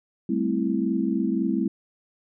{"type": "chord", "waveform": "sine", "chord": "A minor seventh", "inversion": "third", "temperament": "equal", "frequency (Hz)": [196, 220, 261.6, 329.6], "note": ["G3", "A3", "C4", "E4"], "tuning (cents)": [0, 0, 0, 0], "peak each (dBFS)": -27, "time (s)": [0.29, 1.68], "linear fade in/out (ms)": 5, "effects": []}